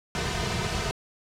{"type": "noise with comb filter", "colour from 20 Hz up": "pink", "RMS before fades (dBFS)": -28, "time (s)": [0.15, 0.91], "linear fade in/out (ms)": 0, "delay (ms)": 3.6, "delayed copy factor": -0.95, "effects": ["low-pass 6000 Hz 12 dB/octave"]}